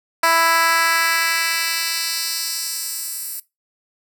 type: tone with high-pass filter sweep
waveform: 10% pulse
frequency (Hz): 330.4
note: E4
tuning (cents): +4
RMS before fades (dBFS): -20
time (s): 0.23-3.4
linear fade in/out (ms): 5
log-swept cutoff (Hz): 830 to 11000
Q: 1.1
effects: noise-tail reverb RT60 0.2 s tail -19 dB re dry